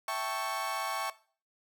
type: chord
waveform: 35% pulse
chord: A dominant seventh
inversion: second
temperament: equal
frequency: 659.3 / 784 / 880 / 1108.7 Hz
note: E5 / G5 / A5 / C#6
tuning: 0 / 0 / 0 / 0 cents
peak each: -37 / -37 / -38 / -33 dBFS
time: 0.08-1.1 s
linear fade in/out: 2 ms
effects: noise-tail reverb RT60 0.4 s tail -17 dB re dry